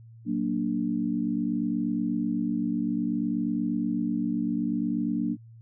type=chord; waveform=sine; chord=Gb augmented; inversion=none; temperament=equal; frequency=185 / 233.1 / 293.7 Hz; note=Gb3 / Bb3 / D4; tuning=0 / 0 / 0 cents; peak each=-31 / -28 / -29 dBFS; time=0.25-5.37 s; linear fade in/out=50 ms; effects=added 114 Hz sine -46 dBFS peak until 5.61 s